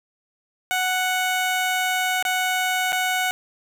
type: tone with dropouts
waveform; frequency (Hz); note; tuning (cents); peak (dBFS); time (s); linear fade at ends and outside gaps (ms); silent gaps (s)
15% pulse; 740; F#5; 0; -14; 0.71-3.31; 0; 2.226-2.251 / 2.922-2.928
effects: 8-bit